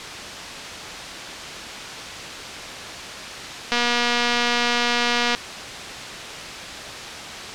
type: click train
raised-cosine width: 0.2 ms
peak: -3 dBFS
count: 392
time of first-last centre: 3.72-5.349 s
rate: 240 Hz
effects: white hiss -32 dBFS RMS until 7.54 s + low-pass 5000 Hz 12 dB/octave